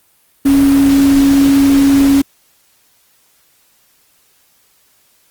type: tone in noise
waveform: sine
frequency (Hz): 276.7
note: C#4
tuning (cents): -3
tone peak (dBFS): -6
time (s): 0.45-2.22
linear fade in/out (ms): 10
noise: pink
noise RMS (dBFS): -22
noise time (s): 0.45-2.22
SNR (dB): +13
effects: white hiss -54 dBFS RMS until 5.3 s + Opus 32 kbps